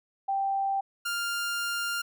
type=tone pair in turn; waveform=sine / sawtooth; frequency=784 / 1399.8 Hz; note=G5 / F6; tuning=0 / +4 cents; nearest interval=minor seventh; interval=1004 cents; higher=second; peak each=-25 dBFS; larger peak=neither; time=0.28-0.81 / 1.05-2.02 s; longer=second; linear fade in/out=10 ms; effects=none